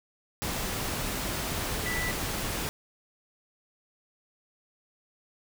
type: tone in noise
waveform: sine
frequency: 1975.5 Hz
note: B6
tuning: in tune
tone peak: -31 dBFS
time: 1.86-2.11 s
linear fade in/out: 0 ms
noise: pink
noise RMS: -32 dBFS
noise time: 0.42-2.69 s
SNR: -2 dB
effects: none